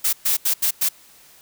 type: noise bursts at uneven times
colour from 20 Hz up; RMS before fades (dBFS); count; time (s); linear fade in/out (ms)
blue; -19; 5; 0.04-0.13 / 0.25-0.37 / 0.45-0.54 / 0.62-0.71 / 0.81-0.89; 10
effects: white hiss -50 dBFS RMS until 1.41 s